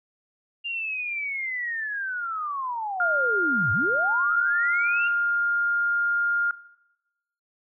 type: linear two-way sweep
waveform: sine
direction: down then up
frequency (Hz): 2810 to 89.6 to 2810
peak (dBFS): -27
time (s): 0.64-5.09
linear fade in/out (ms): 20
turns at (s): 3.72
type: tone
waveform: sine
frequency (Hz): 1408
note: F6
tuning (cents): +14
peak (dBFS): -20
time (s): 3-6.51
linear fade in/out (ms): 2
effects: noise-tail reverb RT60 0.9 s tail -18 dB re dry